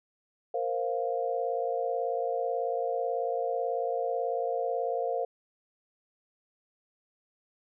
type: chord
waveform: sine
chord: Bb suspended second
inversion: none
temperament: just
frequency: 466.2 / 524.4 / 699.2 Hz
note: Bb4 / C5 / F5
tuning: 0 / +4 / +2 cents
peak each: -32 dBFS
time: 0.54-5.25 s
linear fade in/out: 5 ms
effects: none